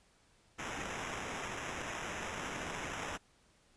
white noise with sample-and-hold, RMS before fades -41 dBFS, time 0.58-3.18 s, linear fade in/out 20 ms, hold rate 4410 Hz, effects pink hiss -68 dBFS RMS until 3.76 s + resampled to 22050 Hz

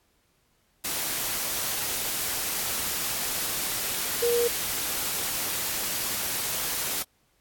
sine tone in noise, 475.6 Hz, A#4, 35 cents sharp, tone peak -21 dBFS, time 4.22-4.48 s, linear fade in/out 10 ms, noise white, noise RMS -29 dBFS, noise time 0.84-7.03 s, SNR +5 dB, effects pink hiss -68 dBFS RMS until 7.4 s + AAC 64 kbps

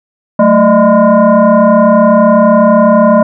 sine tone with frequency modulation, 190 Hz, F#3, 46 cents sharp, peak -3 dBFS, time 0.39-3.23 s, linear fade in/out 5 ms, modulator 412 Hz, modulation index 1.9, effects none

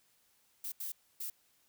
violet noise bursts at uneven times, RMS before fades -40 dBFS, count 3, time 0.64-0.72 / 0.8-0.92 / 1.2-1.3 s, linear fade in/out 5 ms, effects white hiss -71 dBFS RMS until 1.68 s

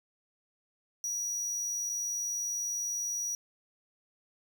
square tone with dropouts, 5800 Hz, F#8, 35 cents flat, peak -32 dBFS, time 1.04-3.35 s, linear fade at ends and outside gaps 1 ms, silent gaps 1.893-1.897 s, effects 11-bit

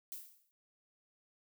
violet noise with exponential decay, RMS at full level -42 dBFS, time 0.12-0.51 s, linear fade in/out 0 ms, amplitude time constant 84 ms, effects none

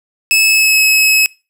sawtooth tone with pitch glide, 2600 to 2572 Hz, E7 to E7, -24 to -43 cents, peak -5 dBFS, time 0.31-1.26 s, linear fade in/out 0 ms, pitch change -19 cents, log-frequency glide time 0.47-0.81 s, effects noise-tail reverb RT60 0.3 s tail -24 dB re dry

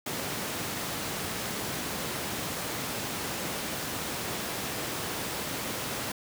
pink high-pass noise, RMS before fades -34 dBFS, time 0.06-6.12 s, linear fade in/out 5 ms, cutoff 120 Hz, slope 12 dB/octave, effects none

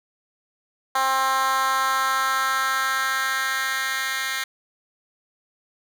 10% pulse tone with high-pass filter sweep, 265.2 Hz, C4, 23 cents sharp, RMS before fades -23 dBFS, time 0.95-4.44 s, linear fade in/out 5 ms, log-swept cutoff 910 to 2100 Hz, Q 2.3, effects none

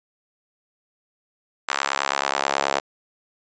sawtooth tone with high-pass filter sweep, 69.3 Hz, C#2, in tune, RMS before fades -24 dBFS, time 1.68-2.8 s, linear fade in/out 10 ms, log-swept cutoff 1200 to 660 Hz, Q 1.4, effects resampled to 16000 Hz

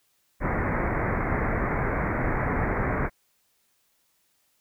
pink low-pass noise, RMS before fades -26 dBFS, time 0.4-3.1 s, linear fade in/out 50 ms, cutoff 2200 Hz, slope 96 dB/octave, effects white hiss -69 dBFS RMS until 4.6 s

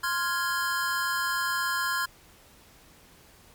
square chord, F minor, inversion second, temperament equal, 1046.5 / 1396.9 / 1661.2 Hz, C6 / F6 / Ab6, 0 / 0 / 0 cents, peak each -31 dBFS, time 0.03-2.06 s, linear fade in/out 10 ms, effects pink hiss -55 dBFS RMS until 3.54 s + MP3 96 kbps

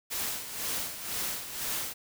white noise with tremolo, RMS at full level -32 dBFS, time 0.1-1.94 s, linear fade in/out 20 ms, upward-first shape sine, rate 2 Hz, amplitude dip 65%, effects none

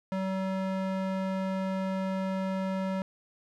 square tone with band-pass filter, 190.3 Hz, F#3, 49 cents sharp, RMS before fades -31 dBFS, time 0.12-3.02 s, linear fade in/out 0 ms, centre 570 Hz, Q 0.52, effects none

